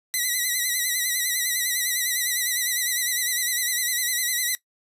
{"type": "tone with vibrato", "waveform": "5% pulse", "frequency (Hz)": 1977, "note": "B6", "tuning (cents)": 1, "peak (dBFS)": -12, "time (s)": [0.14, 4.55], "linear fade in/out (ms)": 0, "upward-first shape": "sine", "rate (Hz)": 9.9, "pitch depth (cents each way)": 68, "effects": ["noise-tail reverb RT60 0.1 s tail -18 dB re dry", "resampled to 32000 Hz"]}